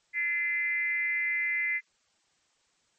sine tone with frequency modulation, 2052 Hz, C7, 34 cents flat, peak -26 dBFS, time 0.13-1.81 s, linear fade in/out 50 ms, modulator 330 Hz, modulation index 0.51, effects white hiss -70 dBFS RMS until 2.98 s + MP3 32 kbps

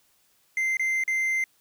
triangle tone with dropouts, 2082 Hz, C7, 9 cents flat, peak -21 dBFS, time 0.57-1.44 s, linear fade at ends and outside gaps 2 ms, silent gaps 0.77-0.795 / 1.038-1.078 s, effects white hiss -65 dBFS RMS until 1.6 s

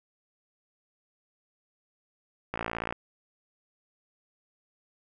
click train, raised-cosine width 0.5 ms, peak -16 dBFS, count 23, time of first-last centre 2.54-2.925 s, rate 57.1 Hz, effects none

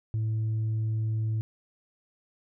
sine tone with tanh clipping, 110 Hz, A2, in tune, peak -26 dBFS, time 0.14-1.41 s, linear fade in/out 0 ms, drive 1 dB, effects none

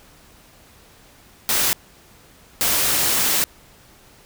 white noise bursts at uneven times, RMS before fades -19 dBFS, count 2, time 1.49-1.73 / 2.61-3.44 s, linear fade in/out 0 ms, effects pink hiss -50 dBFS RMS until 4.25 s

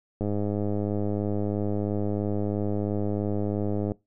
click train, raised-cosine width 2 ms, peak -16 dBFS, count 383, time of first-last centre 0.21-3.919 s, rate 103 Hz, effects noise-tail reverb RT60 0.2 s tail -21 dB re dry

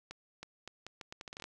accelerating click train, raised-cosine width 0.2 ms, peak -27 dBFS, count 13, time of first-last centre 0.11-1.441 s, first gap 320 ms, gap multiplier 0.77, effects 11-bit

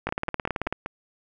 two click trains, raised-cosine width 0.5 ms, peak -11 / -15 dBFS, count 13 / 5, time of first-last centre 0.07-0.726 / 0.09-0.861 s, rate 18.3 / 5.19 Hz, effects none

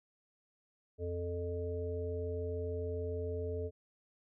harmonic tone, 87.31 Hz, F2, in tune, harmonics 1 / 3 / 5 / 7, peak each -38 / -48 / -38 / -46 dBFS, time 0.98-3.71 s, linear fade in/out 50 ms, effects none

